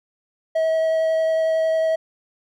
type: tone with vibrato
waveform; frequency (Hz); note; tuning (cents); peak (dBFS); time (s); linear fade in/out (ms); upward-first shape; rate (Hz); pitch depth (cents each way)
triangle; 643; E5; -43; -15; 0.55-1.96; 10; triangle; 11; 9
effects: none